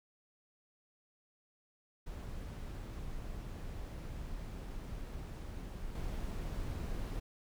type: noise with level steps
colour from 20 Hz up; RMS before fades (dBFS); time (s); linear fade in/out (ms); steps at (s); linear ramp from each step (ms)
brown; -43 / -39; 2.06-7.2; 10; 5.95; 5
effects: none